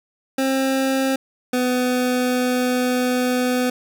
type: tone pair in turn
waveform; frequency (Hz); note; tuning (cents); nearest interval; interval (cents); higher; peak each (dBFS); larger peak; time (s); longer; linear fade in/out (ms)
25% pulse; 266.5 / 250.4; C4 / B3; +32 / +24; minor second; 108; first; -14; neither; 0.38-1.16 / 1.53-3.7; second; 5
effects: none